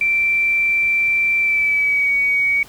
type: tone with pitch glide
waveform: sine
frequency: 2345 to 2251 Hz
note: D7 to C#7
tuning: -3 to +26 cents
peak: -14 dBFS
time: 0.01-2.63 s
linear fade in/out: 2 ms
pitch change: -71 cents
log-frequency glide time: 1.39-2.12 s
effects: pink hiss -43 dBFS RMS until 2.68 s